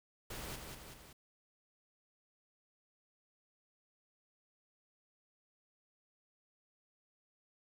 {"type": "noise with echo", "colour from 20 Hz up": "pink", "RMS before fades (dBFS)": -45, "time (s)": [0.3, 0.56], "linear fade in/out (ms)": 5, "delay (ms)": 190, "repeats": 3, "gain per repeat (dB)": -4, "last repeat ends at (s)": 1.13, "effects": []}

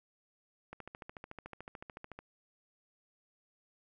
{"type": "click train", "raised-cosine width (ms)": 0.5, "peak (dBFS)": -30, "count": 21, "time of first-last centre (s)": [0.73, 2.19], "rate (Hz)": 13.7, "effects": []}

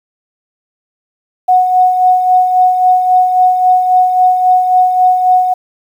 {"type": "tone with tremolo", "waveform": "sine", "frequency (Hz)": 735, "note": "F#5", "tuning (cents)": -12, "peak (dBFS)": -4, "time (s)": [1.48, 5.54], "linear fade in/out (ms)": 10, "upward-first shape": "sine", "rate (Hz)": 3.7, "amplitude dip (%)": 50, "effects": ["7-bit"]}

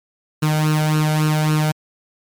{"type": "tone with flanger", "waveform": "sawtooth", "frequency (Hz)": 153.8, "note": "D#3", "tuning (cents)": -20, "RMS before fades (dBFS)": -17, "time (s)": [0.42, 1.72], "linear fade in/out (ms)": 10, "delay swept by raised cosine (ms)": [0.72, 1.38], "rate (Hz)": 3.6, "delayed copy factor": 0.7, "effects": ["MP3 96 kbps"]}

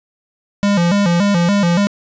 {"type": "tone with vibrato", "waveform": "square", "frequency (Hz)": 186.7, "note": "F#3", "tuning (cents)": 16, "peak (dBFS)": -12, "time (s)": [0.63, 1.87], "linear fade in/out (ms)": 0, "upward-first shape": "square", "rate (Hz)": 3.5, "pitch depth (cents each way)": 140, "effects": ["resampled to 16000 Hz", "9-bit"]}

